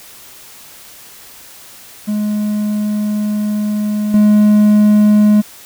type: tone with level steps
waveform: triangle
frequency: 210 Hz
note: G#3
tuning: 19 cents sharp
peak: -12 / -4 dBFS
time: 2.07-5.42 s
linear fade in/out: 20 ms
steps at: 4.14 s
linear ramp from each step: 2 ms
effects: white hiss -38 dBFS RMS until 5.65 s